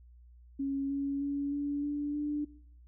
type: tone with pitch steps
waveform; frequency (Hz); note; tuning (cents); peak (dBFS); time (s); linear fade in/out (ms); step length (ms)
sine; 275.2 / 279 / 282.9 / 286.9 / 290.9 / 295; C#4 / C#4 / C#4 / D4 / D4 / D4; -12 / +11 / +35 / -40 / -16 / +8; -30; 0.59-2.45; 10; 310
effects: noise-tail reverb RT60 0.7 s tail -20 dB re dry + added 60 Hz sine -53 dBFS peak until 2.87 s